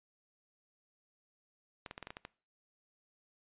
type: clicks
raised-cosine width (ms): 0.3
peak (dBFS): -27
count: 8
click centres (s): 1.862 / 1.911 / 1.979 / 2.027 / 2.071 / 2.105 / 2.169 / 2.251
effects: noise-tail reverb RT60 0.4 s tail -22 dB re dry + resampled to 8000 Hz